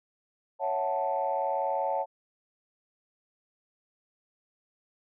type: chord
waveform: sine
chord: F# minor seventh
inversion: second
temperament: equal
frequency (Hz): 554.4 / 659.3 / 740 / 880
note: C#5 / E5 / F#5 / A5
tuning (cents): 0 / 0 / 0 / 0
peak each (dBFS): -31 / -34 / -32 / -30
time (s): 0.59-2.06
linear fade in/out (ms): 50
effects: tanh soft clip ceiling -17 dBFS